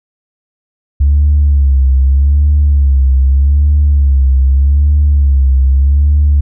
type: tone with vibrato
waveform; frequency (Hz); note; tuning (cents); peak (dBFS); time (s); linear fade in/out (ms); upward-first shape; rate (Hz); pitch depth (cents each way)
sine; 69.6; C#2; +8; -4; 1-6.41; 10; sine; 0.82; 90
effects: tanh soft clip ceiling -2 dBFS